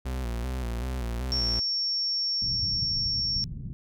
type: tone with vibrato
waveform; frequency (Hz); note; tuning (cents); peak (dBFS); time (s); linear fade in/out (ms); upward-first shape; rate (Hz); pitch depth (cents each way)
40% pulse; 61.1; B1; -18; -28; 0.05-1.6; 10; square; 2.6; 77
type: tone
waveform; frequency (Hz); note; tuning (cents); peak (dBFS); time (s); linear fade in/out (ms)
sine; 5480; F8; -34; -25; 1.32-3.44; 0
type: low-pass noise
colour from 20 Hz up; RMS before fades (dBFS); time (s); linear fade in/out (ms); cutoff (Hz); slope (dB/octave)
white; -36; 2.42-3.73; 0; 160; 24
effects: none